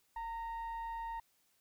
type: tone with frequency modulation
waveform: sine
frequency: 916 Hz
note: A#5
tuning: 31 cents flat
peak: -37 dBFS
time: 0.16-1.2 s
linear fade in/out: 5 ms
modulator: 960 Hz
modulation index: 0.4
effects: tanh soft clip ceiling -36 dBFS + white hiss -74 dBFS RMS until 1.6 s